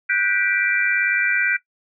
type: chord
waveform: sine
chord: G major seventh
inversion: third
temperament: just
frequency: 1470 / 1568 / 1960 / 2352 Hz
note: F#6 / G6 / B6 / D7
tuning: -12 / 0 / -14 / +2 cents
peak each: -23 dBFS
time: 0.09-1.57 s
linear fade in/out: 10 ms
effects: noise-tail reverb RT60 0.1 s tail -17 dB re dry